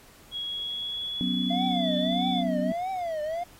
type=tone with pitch glide; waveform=sine; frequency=3322 to 3467 Hz; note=G#7 to A7; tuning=0 to -26 cents; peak=-30 dBFS; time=0.31-2.44 s; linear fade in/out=50 ms; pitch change=+74 cents; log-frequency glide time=0.46-2.06 s
type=chord; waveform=sine; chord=F# suspended fourth; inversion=none; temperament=equal; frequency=185 / 246.9 / 277.2 Hz; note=F#3 / B3 / C#4; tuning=0 / 0 / 0 cents; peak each=-29 / -28 / -33 dBFS; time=1.21-2.72 s; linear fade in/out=0 ms
type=tone with vibrato; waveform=triangle; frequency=679 Hz; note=F5; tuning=49 cents flat; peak=-26 dBFS; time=1.5-3.44 s; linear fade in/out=10 ms; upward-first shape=triangle; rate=1.6 Hz; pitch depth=230 cents each way
effects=pink hiss -54 dBFS RMS until 3.59 s + AAC 48 kbps